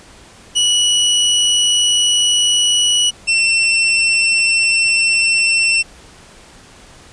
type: tone pair in turn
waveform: sawtooth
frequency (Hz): 2936 / 2696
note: F#7 / E7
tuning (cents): -14 / +38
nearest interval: minor second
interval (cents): 148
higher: first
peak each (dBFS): -8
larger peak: neither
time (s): 0.55-3.11 / 3.27-5.83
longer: neither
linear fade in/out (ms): 20
effects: pink hiss -42 dBFS RMS until 7.12 s + resampled to 22050 Hz